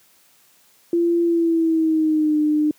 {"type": "tone with pitch glide", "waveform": "sine", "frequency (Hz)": [341.2, 302.2], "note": ["F4", "D4"], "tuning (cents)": [-40, 50], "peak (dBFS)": -15, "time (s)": [0.93, 2.71], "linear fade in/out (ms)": 2, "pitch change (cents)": -210, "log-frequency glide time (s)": [1.23, 2.38], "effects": ["white hiss -56 dBFS RMS until 2.78 s", "high-pass 100 Hz 12 dB/octave"]}